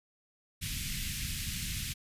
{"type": "band-stop noise", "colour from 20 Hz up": "pink", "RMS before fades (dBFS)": -36, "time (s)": [0.61, 1.94], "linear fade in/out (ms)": 20, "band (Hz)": [190, 2100], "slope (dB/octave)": 24, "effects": ["resampled to 32000 Hz"]}